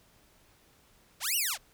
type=linear two-way sweep; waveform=5% pulse; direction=up then down; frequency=466.2 to 2998 to 466.2 Hz; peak=-18 dBFS; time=1.2-1.58 s; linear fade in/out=50 ms; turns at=1.36 s; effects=pink hiss -63 dBFS RMS until 1.73 s